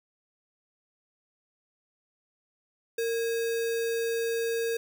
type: tone with sample-and-hold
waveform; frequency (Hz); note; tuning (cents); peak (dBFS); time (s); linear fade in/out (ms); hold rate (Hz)
sine; 460; A#4; -23; -26; 2.98-4.77; 5; 2100
effects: none